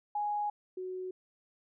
sine tone pair in turn, 830.6 / 370 Hz, G#5 / F#4, 0 / 0 cents, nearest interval octave + major second, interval 1400 cents, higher first, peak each -30 / -36 dBFS, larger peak first, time 0.15-0.5 / 0.77-1.11 s, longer first, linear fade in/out 5 ms, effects none

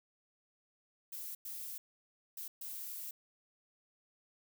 violet noise bursts at uneven times, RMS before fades -44 dBFS, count 4, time 1.12-1.35 / 1.45-1.78 / 2.37-2.48 / 2.61-3.11 s, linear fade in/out 5 ms, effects none

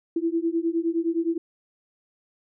sine beating tone pair, 327.9 / 337.6 Hz, E4 / E4, -9 / +41 cents, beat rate 9.7 Hz, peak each -25 dBFS, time 0.16-1.38 s, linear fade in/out 5 ms, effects none

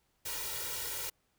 white noise with comb filter, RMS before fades -38 dBFS, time 0.25-1.1 s, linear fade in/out 10 ms, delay 2.1 ms, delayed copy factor +1, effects pink hiss -75 dBFS RMS until 1.38 s

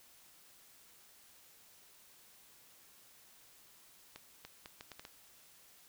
accelerating click train, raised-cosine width 0.2 ms, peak -30 dBFS, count 7, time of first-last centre 4.16-5.051 s, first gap 290 ms, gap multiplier 0.72, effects white hiss -62 dBFS RMS until 5.88 s

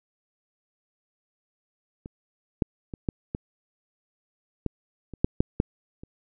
clicks, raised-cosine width 3 ms, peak -25 / -8 / -22 / -12 / -16 / -13 / -25 / -6 / -6 / -7 / -28 dBFS, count 11, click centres 2.059 / 2.622 / 2.938 / 3.088 / 3.349 / 4.663 / 5.137 / 5.245 / 5.405 / 5.601 / 6.035 s, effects none

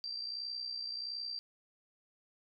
sine tone with amplitude modulation, 4699 Hz, D8, in tune, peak -35 dBFS, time 0.04-1.39 s, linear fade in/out 0 ms, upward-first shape sine, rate 61.4 Hz, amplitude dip 60%, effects none

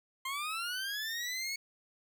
20% pulse linear sweep, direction up, 1045 to 2217 Hz, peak -30 dBFS, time 0.25-1.56 s, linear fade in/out 5 ms, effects none

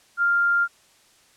sine tone, 1396.9 Hz, F6, in tune, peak -17 dBFS, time 0.17-0.68 s, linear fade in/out 50 ms, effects white hiss -57 dBFS RMS until 1.36 s + low-pass 9000 Hz 12 dB/octave

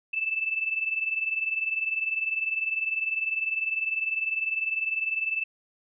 sine tone pair together, 2633 / 2653 Hz, E7 / E7, -3 / +10 cents, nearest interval unison, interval 13 cents, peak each -27 / -31 dBFS, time 0.13-5.44 s, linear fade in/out 10 ms, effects none

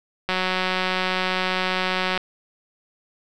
click train, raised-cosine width 0.3 ms, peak -7 dBFS, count 350, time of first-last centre 0.29-2.176 s, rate 185 Hz, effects none

